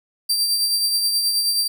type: tone with tremolo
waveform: sawtooth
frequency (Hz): 4699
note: D8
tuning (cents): 0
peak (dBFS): -13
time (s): 0.29-1.68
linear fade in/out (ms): 10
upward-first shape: triangle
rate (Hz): 9.4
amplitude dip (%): 45
effects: none